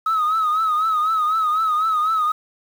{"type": "tone with vibrato", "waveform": "sine", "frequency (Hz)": 1269, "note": "D#6", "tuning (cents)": 34, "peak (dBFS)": -15, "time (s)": [0.06, 2.32], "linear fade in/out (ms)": 5, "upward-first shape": "triangle", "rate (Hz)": 4, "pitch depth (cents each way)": 86, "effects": ["tanh soft clip ceiling -13 dBFS", "7-bit"]}